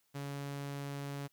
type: tone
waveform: sawtooth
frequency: 141.1 Hz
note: C#3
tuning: 31 cents sharp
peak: -35 dBFS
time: 0.14-1.28 s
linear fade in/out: 20 ms
effects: white hiss -75 dBFS RMS until 1.32 s